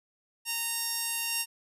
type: tone pair together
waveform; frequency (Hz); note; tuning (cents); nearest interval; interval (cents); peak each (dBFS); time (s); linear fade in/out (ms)
5% pulse; 924 / 2773; A#5 / F7; -16 / -13; octave + perfect fifth; 1903; -22 / -21; 0.45-1.46; 50
effects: resampled to 32000 Hz